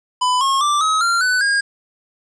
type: tone with pitch steps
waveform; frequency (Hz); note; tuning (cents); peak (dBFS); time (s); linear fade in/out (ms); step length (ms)
square; 1000 / 1084.2 / 1175.5 / 1274.6 / 1381.9 / 1498.3 / 1624.5; B5 / C#6 / D6 / D#6 / F6 / F#6 / G#6; +21 / -39 / +1 / +41 / -19 / +21 / -39; -15; 0.21-1.61; 10; 200
effects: resampled to 22050 Hz + 8-bit